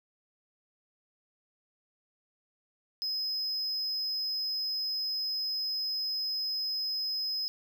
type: tone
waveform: triangle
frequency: 5080 Hz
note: D#8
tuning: 35 cents sharp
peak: -29 dBFS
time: 3.02-7.48 s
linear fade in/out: 0 ms
effects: 10-bit